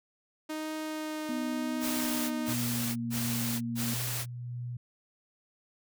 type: tone with vibrato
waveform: sawtooth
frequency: 310 Hz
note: D#4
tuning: 6 cents flat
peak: -30 dBFS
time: 0.49-2.54 s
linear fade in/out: 10 ms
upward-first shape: triangle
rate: 0.97 Hz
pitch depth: 11 cents each way
type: tone with pitch glide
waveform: sine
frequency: 247.9 to 234 Hz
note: B3 to A#3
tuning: +7 to +7 cents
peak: -32 dBFS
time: 1.29-3.94 s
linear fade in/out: 2 ms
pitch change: -100 cents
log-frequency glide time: 1.95-2.95 s
type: noise bursts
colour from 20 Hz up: white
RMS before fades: -35 dBFS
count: 4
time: 1.8-4.26 s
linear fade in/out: 50 ms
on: 510 ms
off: 140 ms
type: tone with tremolo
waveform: sine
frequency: 121.6 Hz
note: B2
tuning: 26 cents flat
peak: -34 dBFS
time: 2.48-4.77 s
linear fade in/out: 5 ms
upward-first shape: sine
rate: 1.5 Hz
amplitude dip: 30%
effects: none